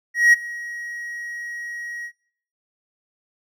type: tone with ADSR envelope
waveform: triangle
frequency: 1898 Hz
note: A#6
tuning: 31 cents sharp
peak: -7 dBFS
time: 0.14-2.12 s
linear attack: 190 ms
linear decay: 17 ms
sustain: -21 dB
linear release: 72 ms
effects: noise-tail reverb RT60 0.6 s tail -22 dB re dry